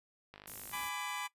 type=click train; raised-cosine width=0.3 ms; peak=-34 dBFS; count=26; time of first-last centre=0.34-0.833 s; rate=50.7 Hz
type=band-stop noise; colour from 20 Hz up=white; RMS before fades=-45 dBFS; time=0.47-0.89 s; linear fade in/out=5 ms; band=300 to 9000 Hz; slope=12 dB/octave
type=chord; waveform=20% pulse; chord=G# diminished; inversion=none; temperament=equal with one note detuned; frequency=830.6 / 999.2 / 1174.7 Hz; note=G#5 / B5 / D6; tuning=0 / +20 / 0 cents; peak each=-39 / -36 / -38 dBFS; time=0.72-1.28 s; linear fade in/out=20 ms
effects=noise-tail reverb RT60 0.1 s tail -18 dB re dry + resampled to 32000 Hz